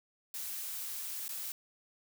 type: noise with dropouts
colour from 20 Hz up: blue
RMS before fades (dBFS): -40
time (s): 0.34-1.52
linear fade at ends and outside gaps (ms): 1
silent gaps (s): 1.281-1.291
effects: none